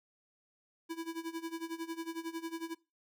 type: tone with tremolo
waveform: square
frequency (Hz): 329.6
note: E4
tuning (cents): 0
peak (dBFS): -36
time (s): 0.89-2.75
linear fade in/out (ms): 20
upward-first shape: sine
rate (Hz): 11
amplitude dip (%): 85
effects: noise-tail reverb RT60 0.3 s tail -23 dB re dry